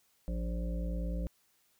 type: harmonic tone with a mistuned harmonic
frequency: 58.27 Hz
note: A#1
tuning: in tune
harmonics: 1 / 3 / 5 / 7 / 9 / 10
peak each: -33 / -39 / -47 / -56 / -46 / -51 dBFS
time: 0.28-1.27 s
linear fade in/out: 0 ms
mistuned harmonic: 1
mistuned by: -100 cents
effects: white hiss -71 dBFS RMS until 1.79 s